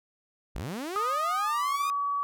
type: linear sweep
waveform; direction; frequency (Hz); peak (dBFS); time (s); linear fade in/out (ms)
sawtooth; up; 32.29 to 1244.5; -29; 0.55-1.9; 0
type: tone with pitch glide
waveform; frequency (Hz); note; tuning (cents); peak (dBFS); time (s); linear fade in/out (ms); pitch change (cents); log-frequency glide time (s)
sine; 1240 to 1137.1; D#6 to C#6; -6 to +44; -26; 0.96-2.23; 0; -150; 1.42-1.67
effects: none